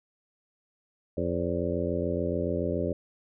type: harmonic tone with a mistuned harmonic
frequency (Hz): 87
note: F2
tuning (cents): -6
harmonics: 1 / 2 / 3 / 4 / 5 / 6 / 7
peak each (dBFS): -34 / -34 / -34 / -34 / -34 / -34 / -34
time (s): 1.17-2.93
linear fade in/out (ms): 5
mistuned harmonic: 7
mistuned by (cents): -79
effects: none